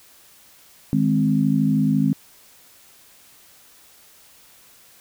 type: chord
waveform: sine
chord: Ab major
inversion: second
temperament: equal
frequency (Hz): 155.56 / 207.7 / 261.6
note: Eb3 / Ab3 / C4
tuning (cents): 0 / 0 / 0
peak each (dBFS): -21 / -20 / -20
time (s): 0.93-2.13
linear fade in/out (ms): 0
effects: white hiss -51 dBFS RMS until 5 s